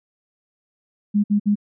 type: tone bursts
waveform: sine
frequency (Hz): 206.1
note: G#3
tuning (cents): -13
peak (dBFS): -14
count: 3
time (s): 1.14-1.556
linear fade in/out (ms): 20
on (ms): 100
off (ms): 58
effects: none